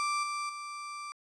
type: tone with level steps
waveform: 35% pulse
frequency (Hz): 1174.7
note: D6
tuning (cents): 0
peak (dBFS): -27 / -31 / -37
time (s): 0-1.12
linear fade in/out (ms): 0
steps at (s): 0.23 / 0.49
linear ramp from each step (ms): 5
effects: resampled to 22050 Hz